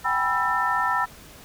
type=tone cluster; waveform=sine; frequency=766 / 821 / 982 / 1330 / 1798 Hz; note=G5 / G#5 / B5 / E6 / A6; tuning=-40 / -20 / -10 / +15 / +37 cents; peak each=-30 / -31 / -25 / -25 / -27 dBFS; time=0.04-1.06 s; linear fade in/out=20 ms; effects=pink hiss -46 dBFS RMS until 1.44 s